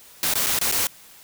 white noise with dropouts, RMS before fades -22 dBFS, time 0.23-0.87 s, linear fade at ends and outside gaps 1 ms, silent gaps 0.338-0.354 / 0.462-0.467 / 0.589-0.613 / 0.715-0.723 s, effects white hiss -48 dBFS RMS until 1.23 s

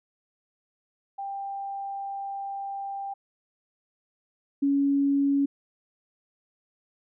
sine tone pair in turn, 791 / 279.7 Hz, G5 / C#4, +15 / +16 cents, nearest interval octave + tritone, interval 1799 cents, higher first, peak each -31 / -20 dBFS, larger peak second, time 1.18-3.14 / 4.62-5.46 s, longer first, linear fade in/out 10 ms, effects none

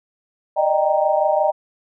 sine chord, Eb major seventh, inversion third, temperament equal with one note detuned, 596.6 / 622.3 / 784 / 932.3 Hz, D5 / Eb5 / G5 / Bb5, +27 / 0 / 0 / 0 cents, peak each -20 / -19 / -20 / -24 dBFS, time 0.56-1.52 s, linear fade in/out 20 ms, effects none

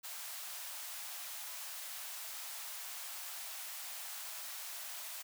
white high-pass noise, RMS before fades -45 dBFS, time 0.03-5.23 s, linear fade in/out 20 ms, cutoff 610 Hz, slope 48 dB/octave, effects none

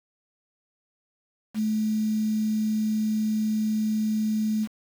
sine tone with quantisation, 216 Hz, A3, 32 cents flat, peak -22 dBFS, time 1.54-4.68 s, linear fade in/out 50 ms, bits 7, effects none

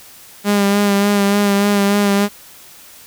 sawtooth tone with vibrato, 202 Hz, G#3, 48 cents flat, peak -8 dBFS, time 0.44-2.29 s, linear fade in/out 50 ms, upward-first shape sine, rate 3.4 Hz, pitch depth 26 cents each way, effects white hiss -41 dBFS RMS until 3.06 s

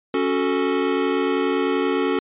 square chord, F# minor, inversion second, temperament equal, 277.2 / 370 / 440 Hz, C#4 / F#4 / A4, 0 / 0 / 0 cents, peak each -24 / -24 / -24 dBFS, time 0.14-2.19 s, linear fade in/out 2 ms, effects resampled to 8000 Hz

